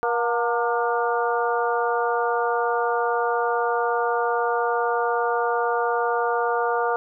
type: harmonic tone with a mistuned harmonic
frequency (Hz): 237.6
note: A#3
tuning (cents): +33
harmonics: 2 / 3 / 4 / 5 / 6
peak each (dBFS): -24 / -26 / -27 / -28 / -29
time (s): 0.03-6.96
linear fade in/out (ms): 0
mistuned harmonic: 4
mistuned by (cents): -67
effects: none